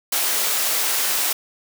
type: high-pass noise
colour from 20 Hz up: white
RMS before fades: -21 dBFS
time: 0.12-1.33 s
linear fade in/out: 5 ms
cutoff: 420 Hz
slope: 12 dB/octave
effects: none